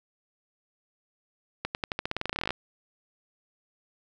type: accelerating click train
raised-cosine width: 0.3 ms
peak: -13 dBFS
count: 20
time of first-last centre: 1.65-2.506 s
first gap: 99 ms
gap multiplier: 0.9
effects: none